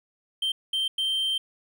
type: tone bursts at uneven times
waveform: triangle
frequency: 3136 Hz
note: G7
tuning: in tune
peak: -22 dBFS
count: 3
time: 0.42-0.52 / 0.73-0.88 / 0.98-1.38 s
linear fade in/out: 5 ms
effects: none